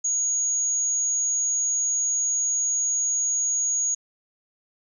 sine tone, 6680 Hz, G#8, 9 cents sharp, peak -21 dBFS, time 0.04-3.95 s, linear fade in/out 10 ms, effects none

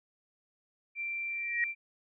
sine tone, 2355 Hz, D7, 4 cents sharp, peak -33 dBFS, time 0.95-1.75 s, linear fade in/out 50 ms
sine tone with exponential growth, 1893 Hz, A#6, 26 cents sharp, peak -24 dBFS, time 1.29-1.64 s, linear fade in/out 1 ms, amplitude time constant 74 ms
effects none

